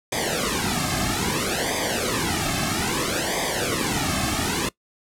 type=noise with flanger; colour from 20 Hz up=pink; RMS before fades=-24 dBFS; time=0.12-4.69 s; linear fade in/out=5 ms; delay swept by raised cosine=0.71 to 2.11 ms; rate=0.61 Hz; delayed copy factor=-0.95; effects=noise-tail reverb RT60 0.1 s tail -21 dB re dry + low-pass 11000 Hz 12 dB/octave